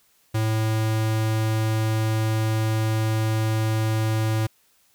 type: tone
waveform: square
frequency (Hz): 110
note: A2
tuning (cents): 0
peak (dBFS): -21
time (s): 0.34-4.47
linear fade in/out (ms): 10
effects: white hiss -62 dBFS RMS until 4.94 s